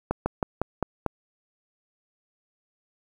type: slowing click train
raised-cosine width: 1 ms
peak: -10 dBFS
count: 6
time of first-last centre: 0.11-1.063 s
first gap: 150 ms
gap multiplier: 1.12
effects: 8-bit